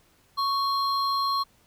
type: tone pair together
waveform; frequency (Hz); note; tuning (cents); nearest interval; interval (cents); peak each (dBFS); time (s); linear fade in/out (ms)
triangle; 1108.7 / 4181; C#6 / C8; 0 / -2; octave + major seventh; 2298; -22 / -29; 0.37-1.44; 20
effects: pink hiss -62 dBFS RMS until 1.66 s